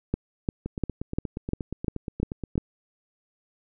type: two click trains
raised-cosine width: 3 ms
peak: -11 / -18 dBFS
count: 8 / 17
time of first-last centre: 0.14-2.579 / 0.66-2.556 s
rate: 2.87 / 8.44 Hz
effects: none